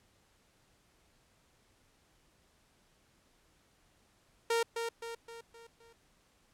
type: tone with echo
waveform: sawtooth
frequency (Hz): 462.3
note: A#4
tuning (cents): -14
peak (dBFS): -24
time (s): 4.5-4.63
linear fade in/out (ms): 5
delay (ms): 260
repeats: 5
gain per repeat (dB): -6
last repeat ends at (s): 5.93
effects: pink hiss -69 dBFS RMS until 6.53 s + low-pass 11000 Hz 12 dB/octave